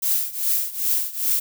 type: noise with tremolo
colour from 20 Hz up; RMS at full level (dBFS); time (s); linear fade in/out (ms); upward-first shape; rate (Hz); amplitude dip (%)
violet; -19; 0.02-1.4; 10; triangle; 2.5; 90
effects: none